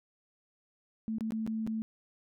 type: tone with dropouts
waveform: sine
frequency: 221.1 Hz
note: A3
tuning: 9 cents sharp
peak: -31 dBFS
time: 1.08-1.82 s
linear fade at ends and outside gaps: 0 ms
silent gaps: 1.184-1.208 / 1.307-1.321 / 1.465-1.475 / 1.666-1.674 s
effects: none